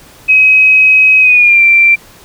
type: tone with pitch glide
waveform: sine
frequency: 2539 to 2355 Hz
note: D#7 to D7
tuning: +34 to +4 cents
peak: -3 dBFS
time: 0.28-1.96 s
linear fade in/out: 20 ms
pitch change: -130 cents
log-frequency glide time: 1.2-1.62 s
effects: pink hiss -39 dBFS RMS until 2.24 s